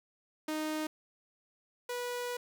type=tone pair in turn; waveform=sawtooth; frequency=309.6 / 488.8 Hz; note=D#4 / B4; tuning=-9 / -18 cents; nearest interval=minor sixth; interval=791 cents; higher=second; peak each=-29 / -31 dBFS; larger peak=first; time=0.48-0.87 / 1.89-2.37 s; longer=second; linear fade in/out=5 ms; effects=10-bit